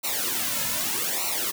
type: noise with flanger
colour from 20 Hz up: white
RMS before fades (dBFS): -27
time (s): 0.03-1.52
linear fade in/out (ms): 20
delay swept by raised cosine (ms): 0.6 to 2.6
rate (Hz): 0.82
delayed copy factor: -0.85
effects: none